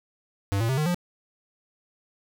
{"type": "tone with pitch steps", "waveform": "square", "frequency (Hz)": [99, 114.38, 132.15, 152.68, 176.4], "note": ["G2", "A#2", "C3", "D#3", "F3"], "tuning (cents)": [18, -32, 18, -32, 18], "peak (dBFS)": -23, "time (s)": [0.52, 0.945], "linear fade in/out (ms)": 0, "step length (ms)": 85, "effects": []}